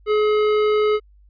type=tone with tanh clipping; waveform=sine; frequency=424.3 Hz; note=G#4; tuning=37 cents sharp; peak=-17 dBFS; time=0.06-1 s; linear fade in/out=50 ms; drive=16 dB; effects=added 50 Hz sine -48 dBFS peak until 1.29 s + resampled to 11025 Hz